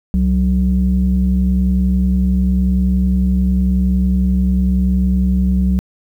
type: tone pair together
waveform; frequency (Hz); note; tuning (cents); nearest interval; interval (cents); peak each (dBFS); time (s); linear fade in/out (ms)
sine; 65.97 / 186.9; C2 / F#3; +15 / +18; octave + tritone; 1803; -13; 0.14-5.79; 0
effects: tanh soft clip ceiling -6 dBFS + 8-bit